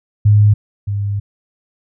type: tone pair in turn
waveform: sine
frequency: 104.4 / 101.31 Hz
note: G#2 / G#2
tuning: +10 / -42 cents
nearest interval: minor second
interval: 52 cents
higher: first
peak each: -6 / -16 dBFS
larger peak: first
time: 0.25-0.54 / 0.87-1.2 s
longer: second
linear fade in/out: 10 ms
effects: none